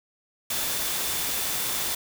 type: tone in noise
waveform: sine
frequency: 3520 Hz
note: A7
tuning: in tune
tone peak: -39 dBFS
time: 0.5-1.95 s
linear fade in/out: 5 ms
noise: white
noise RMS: -28 dBFS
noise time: 0.5-1.95 s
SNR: -14 dB
effects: none